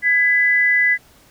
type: tone pair together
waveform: sine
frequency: 1661.2 / 2000 Hz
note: G#6 / B6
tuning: 0 / +21 cents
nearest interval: minor third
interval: 321 cents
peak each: -20 / -13 dBFS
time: 0.02-0.98 s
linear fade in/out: 50 ms
effects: pink hiss -51 dBFS RMS until 1.3 s